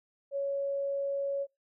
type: tone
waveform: sine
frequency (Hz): 557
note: C#5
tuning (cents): +8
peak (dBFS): -29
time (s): 0.31-1.47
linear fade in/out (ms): 50
effects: noise-tail reverb RT60 0.2 s tail -22 dB re dry